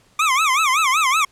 25% pulse tone with vibrato, 1158 Hz, D6, 25 cents flat, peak -11 dBFS, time 0.19-1.25 s, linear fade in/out 5 ms, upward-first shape sine, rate 5.3 Hz, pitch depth 220 cents each way, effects pink hiss -56 dBFS RMS until 1.31 s + low-pass 10000 Hz 12 dB/octave

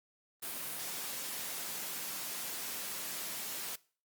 white high-pass noise, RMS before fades -40 dBFS, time 0.42-3.76 s, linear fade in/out 10 ms, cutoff 130 Hz, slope 24 dB/octave, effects noise-tail reverb RT60 0.4 s tail -21 dB re dry + Opus 32 kbps

